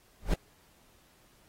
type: noise with exponential growth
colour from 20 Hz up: brown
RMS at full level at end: -19 dBFS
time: 0.2-0.34 s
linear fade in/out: 5 ms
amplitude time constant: 30 ms
effects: pink hiss -64 dBFS RMS until 1.48 s + AAC 48 kbps